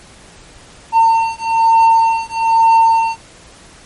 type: beating tone pair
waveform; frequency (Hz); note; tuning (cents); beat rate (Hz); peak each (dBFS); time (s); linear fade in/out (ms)
triangle; 906 / 907.1; A#5 / A#5; -50 / -47; 1.1; -10; 0.92-3.17; 50
effects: pink hiss -41 dBFS RMS until 3.85 s + MP3 48 kbps